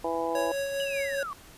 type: harmonic tone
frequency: 165.8 Hz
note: E3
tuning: 10 cents sharp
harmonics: 2 / 3 / 4 / 5 / 6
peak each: -34 / -31 / -34 / -33 / -36 dBFS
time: 0.04-0.52 s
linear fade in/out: 5 ms
type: tone with tremolo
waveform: square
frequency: 554.4 Hz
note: C#5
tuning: in tune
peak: -28 dBFS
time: 0.35-1.23 s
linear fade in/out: 2 ms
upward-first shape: sine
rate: 5 Hz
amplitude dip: 35%
type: linear sweep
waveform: sine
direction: down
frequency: 2960 to 1088 Hz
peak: -33 dBFS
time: 0.8-1.33 s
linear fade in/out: 0 ms
effects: pink hiss -51 dBFS RMS until 1.57 s + resampled to 32000 Hz